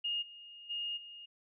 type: tone with level steps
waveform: sine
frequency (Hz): 2845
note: F7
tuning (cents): +31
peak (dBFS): -32 / -49 / -35 / -47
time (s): 0.04-1.26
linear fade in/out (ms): 10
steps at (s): 0.21 / 0.69 / 0.96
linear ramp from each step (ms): 20
effects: none